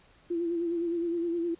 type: tone with vibrato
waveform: sine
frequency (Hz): 340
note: F4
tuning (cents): -46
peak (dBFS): -27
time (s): 0.3-1.55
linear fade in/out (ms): 10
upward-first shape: sine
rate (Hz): 9.7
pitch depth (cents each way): 46
effects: pink hiss -60 dBFS RMS until 1.59 s + resampled to 8000 Hz